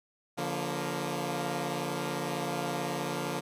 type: chord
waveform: 10% pulse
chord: Bb major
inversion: first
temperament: equal with one note detuned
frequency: 143.56 / 174.61 / 233.1 Hz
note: D3 / F3 / Bb3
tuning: -39 / 0 / 0 cents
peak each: -27 / -27 / -29 dBFS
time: 0.37-3.41 s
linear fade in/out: 20 ms
effects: resampled to 32000 Hz